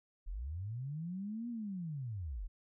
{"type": "linear two-way sweep", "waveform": "sine", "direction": "up then down", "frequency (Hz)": [34.43, 242.4, 34.43], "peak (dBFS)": -38, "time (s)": [0.26, 2.48], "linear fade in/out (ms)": 20, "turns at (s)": 1.49, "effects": []}